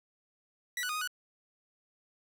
sawtooth tone with pitch steps, 1952 / 1480 / 1235 / 1247 / 1476 Hz, B6 / F#6 / D#6 / D#6 / F#6, -21 / 0 / -13 / +3 / -5 cents, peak -29 dBFS, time 0.77-1.075 s, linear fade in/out 2 ms, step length 61 ms, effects 10-bit

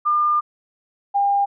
sine tone pair in turn, 1203 / 802.9 Hz, D6 / G5, +41 / +41 cents, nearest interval perfect fifth, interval 700 cents, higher first, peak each -15 dBFS, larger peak neither, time 0.05-0.41 / 1.14-1.46 s, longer first, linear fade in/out 20 ms, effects none

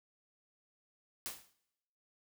white noise with exponential decay, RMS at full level -38 dBFS, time 1.26-1.53 s, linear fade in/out 0 ms, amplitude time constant 57 ms, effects noise-tail reverb RT60 0.9 s tail -21 dB re dry

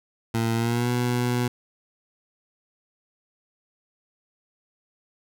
20% pulse tone with pitch glide, 114.3 to 122.5 Hz, A#2 to B2, -34 to -14 cents, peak -17 dBFS, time 0.34-1.48 s, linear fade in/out 5 ms, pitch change +120 cents, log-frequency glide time 0.54-0.9 s, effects none

